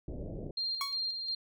pink low-pass noise, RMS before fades -40 dBFS, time 0.08-0.51 s, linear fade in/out 2 ms, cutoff 620 Hz, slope 48 dB/octave
sine tone with tremolo, 4194 Hz, C8, 3 cents sharp, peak -31 dBFS, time 0.57-1.35 s, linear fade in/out 5 ms, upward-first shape square, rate 2.8 Hz, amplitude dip 40%
sawtooth tone with exponential decay, 1116 Hz, C#6, 11 cents sharp, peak -26 dBFS, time 0.81-0.99 s, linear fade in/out 1 ms, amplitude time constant 39 ms
effects none

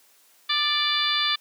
harmonic tone with a mistuned harmonic, 586 Hz, D5, 4 cents flat, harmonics 2 / 3 / 4 / 5 / 6 / 7 / 8, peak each -29 / -30 / -31 / -31 / -24 / -31 / -31 dBFS, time 0.49-1.36 s, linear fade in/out 10 ms, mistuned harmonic 2, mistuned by +28 cents, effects white hiss -58 dBFS RMS until 1.4 s + high-pass 300 Hz 12 dB/octave

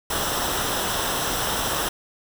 pink noise with comb filter, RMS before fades -25 dBFS, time 0.1-1.89 s, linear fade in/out 5 ms, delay 0.44 ms, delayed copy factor -0.6, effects none

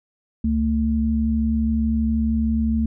sine tone pair together, 70.5 / 223.8 Hz, C#2 / A3, +30 / +30 cents, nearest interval octave + minor sixth, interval 2000 cents, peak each -22 / -19 dBFS, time 0.44-2.86 s, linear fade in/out 5 ms, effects none

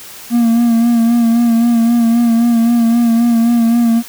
triangle tone with vibrato, 233.1 Hz, A#3, in tune, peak -6 dBFS, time 0.3-4.03 s, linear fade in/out 50 ms, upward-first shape sine, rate 3.8 Hz, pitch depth 38 cents each way, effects white hiss -33 dBFS RMS until 4.08 s

